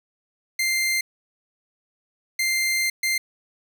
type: tone bursts at uneven times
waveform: sawtooth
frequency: 2093 Hz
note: C7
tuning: in tune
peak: -17 dBFS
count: 3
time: 0.59-1.01 / 2.39-2.9 / 3.03-3.18 s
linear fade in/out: 5 ms
effects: none